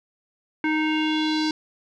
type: tone with low-pass filter sweep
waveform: square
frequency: 310.2 Hz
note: D#4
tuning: 5 cents flat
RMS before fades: -23 dBFS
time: 0.64-1.51 s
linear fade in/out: 2 ms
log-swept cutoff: 2000 to 4800 Hz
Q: 3.9
effects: none